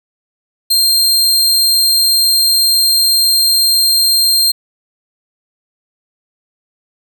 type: tone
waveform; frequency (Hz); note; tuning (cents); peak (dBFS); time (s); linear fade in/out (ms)
sawtooth; 4186; C8; 0; -6; 0.7-4.52; 10
effects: none